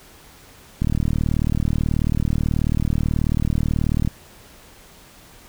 click train, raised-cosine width 5 ms, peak -8 dBFS, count 126, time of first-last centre 0.82-4.075 s, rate 38.4 Hz, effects pink hiss -47 dBFS RMS until 5.48 s

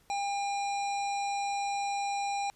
harmonic tone with a mistuned harmonic, 803 Hz, G5, 41 cents sharp, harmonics 1 / 3 / 5 / 7 / 9 / 10, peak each -30 / -40 / -44 / -47 / -49 / -50 dBFS, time 0.1-2.5 s, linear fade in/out 0 ms, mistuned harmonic 10, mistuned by -21 cents, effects pink hiss -65 dBFS RMS until 2.55 s + resampled to 32000 Hz

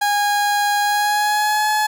30% pulse tone with pitch glide, 821 to 852.4 Hz, G#5 to G#5, -20 to +45 cents, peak -13 dBFS, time 0.01-1.87 s, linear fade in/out 10 ms, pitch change +65 cents, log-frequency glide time 0.81-1.69 s, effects none

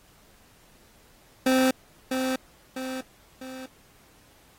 25% pulse tone with echo, 260 Hz, C4, 11 cents flat, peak -15 dBFS, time 1.46-1.71 s, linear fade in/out 5 ms, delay 650 ms, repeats 3, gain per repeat -6 dB, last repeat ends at 3.66 s, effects pink hiss -58 dBFS RMS until 4.58 s + AAC 48 kbps

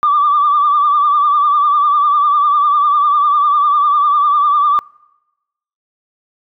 sine tone with vibrato, 1174.7 Hz, D6, in tune, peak -8 dBFS, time 0.03-4.79 s, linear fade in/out 0 ms, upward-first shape sine, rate 10 Hz, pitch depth 62 cents each way, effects noise-tail reverb RT60 1.0 s tail -26 dB re dry + tanh soft clip ceiling -4 dBFS

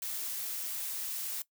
blue noise, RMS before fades -37 dBFS, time 0.02-1.42 s, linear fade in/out 2 ms, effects noise-tail reverb RT60 0.1 s tail -19 dB re dry

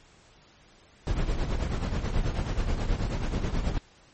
brown noise with tremolo, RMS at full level -24 dBFS, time 1.07-3.78 s, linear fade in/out 0 ms, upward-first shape triangle, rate 9.3 Hz, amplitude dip 70%, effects pink hiss -57 dBFS RMS until 4.13 s + MP3 32 kbps

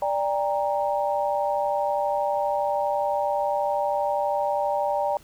sine chord, G minor, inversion second, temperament equal with one note detuned, 587.3 / 800 / 932.3 Hz, D5 / G5 / Bb5, 0 / +35 / 0 cents, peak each -25 / -26 / -28 dBFS, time 0.02-5.17 s, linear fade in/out 2 ms, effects pink hiss -53 dBFS RMS until 5.23 s

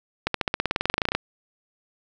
accelerating click train, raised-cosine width 0.3 ms, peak -6 dBFS, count 19, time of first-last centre 0.27-1.15 s, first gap 73 ms, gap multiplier 0.95, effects none

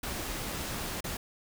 pink noise with dropouts, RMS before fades -36 dBFS, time 0.03-1.17 s, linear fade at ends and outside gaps 5 ms, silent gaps 1.007-1.041 s, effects none

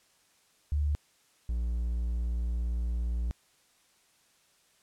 sine / triangle tone pair in turn, 73.42 / 58.71 Hz, D2 / A#1, 0 / +13 cents, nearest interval major third, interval 387 cents, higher first, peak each -25 / -26 dBFS, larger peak first, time 0.72-0.95 / 1.49-3.31 s, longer second, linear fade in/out 0 ms, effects white hiss -66 dBFS RMS until 4.82 s + low-pass 10000 Hz 12 dB/octave

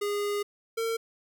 square tone pair in turn, 410 / 454.5 Hz, G#4 / A#4, -22 / -44 cents, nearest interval major second, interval 178 cents, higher second, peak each -28 dBFS, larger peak neither, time 0.01-0.43 / 0.77-0.97 s, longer first, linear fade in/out 10 ms, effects none

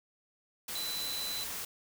sine tone in noise, 4002 Hz, B7, 22 cents sharp, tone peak -36 dBFS, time 0.75-1.44 s, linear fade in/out 5 ms, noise white, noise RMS -39 dBFS, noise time 0.68-1.65 s, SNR 0 dB, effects none

